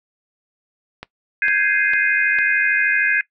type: click train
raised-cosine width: 0.3 ms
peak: -15 dBFS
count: 4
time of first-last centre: 1.03-2.387 s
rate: 2.21 Hz
type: chord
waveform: sine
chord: Ab major seventh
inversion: third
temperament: equal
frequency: 1568 / 1661.2 / 2093 / 2489 Hz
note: G6 / Ab6 / C7 / Eb7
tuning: 0 / 0 / 0 / 0 cents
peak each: -22 / -18 / -21 / -22 dBFS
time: 1.42-3.21 s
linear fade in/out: 2 ms
effects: noise-tail reverb RT60 0.1 s tail -20 dB re dry